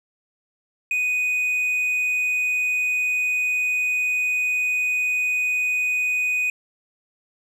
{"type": "tone", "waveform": "triangle", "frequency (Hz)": 2489, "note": "D#7", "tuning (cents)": 0, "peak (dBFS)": -18, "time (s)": [0.91, 6.5], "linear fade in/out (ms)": 2, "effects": []}